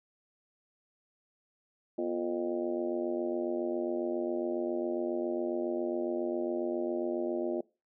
harmonic tone with a mistuned harmonic, 87.31 Hz, F2, in tune, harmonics 3 / 4 / 5 / 6 / 7 / 8 / 9, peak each -38 / -32 / -42 / -43 / -37 / -48 / -49 dBFS, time 1.98-7.61 s, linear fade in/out 5 ms, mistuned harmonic 3, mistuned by -120 cents, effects noise-tail reverb RT60 0.3 s tail -23 dB re dry

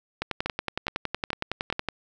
two click trains, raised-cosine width 0.3 ms, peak -11 / -12 dBFS, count 19 / 4, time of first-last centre 0.22-1.887 / 0.46-1.726 s, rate 10.8 / 2.37 Hz, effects none

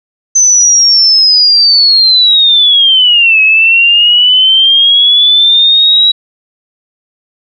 sine linear two-way sweep, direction down then up, 6160 to 2555 to 3890 Hz, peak -3 dBFS, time 0.35-6.12 s, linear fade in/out 10 ms, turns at 3.41 s, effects none

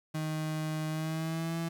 35% pulse tone with pitch glide, 156 to 166.23 Hz, D#3 to E3, +5 to +15 cents, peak -30 dBFS, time 0.14-1.69 s, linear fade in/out 10 ms, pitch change +110 cents, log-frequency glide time 0.89-1.58 s, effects 11-bit

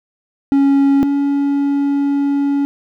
triangle tone pair in turn, 277.2 / 281.7 Hz, C#4 / C#4, 0 / +28 cents, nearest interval unison, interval 28 cents, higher second, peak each -7 / -11 dBFS, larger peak first, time 0.52-1.03 / 1.03-2.65 s, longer second, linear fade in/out 0 ms, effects none

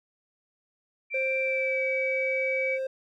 sine tone with pitch glide, 2349 to 2281 Hz, D7 to C#7, 0 to +49 cents, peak -27 dBFS, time 1.1-2.79 s, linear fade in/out 50 ms, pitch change -51 cents, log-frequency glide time 1.4-1.83 s
triangle tone, 528 Hz, C5, 16 cents sharp, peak -26 dBFS, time 1.14-2.87 s, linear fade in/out 5 ms
effects none

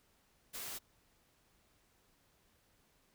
white noise, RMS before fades -44 dBFS, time 0.53-0.79 s, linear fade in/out 20 ms, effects pink hiss -72 dBFS RMS until 3.14 s

